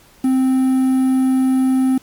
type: tone with quantisation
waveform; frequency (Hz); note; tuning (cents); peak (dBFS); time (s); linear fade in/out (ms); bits
triangle; 261; C4; -4; -10; 0.24-1.98; 5; 6
effects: pink hiss -49 dBFS RMS until 2.02 s + MP3 96 kbps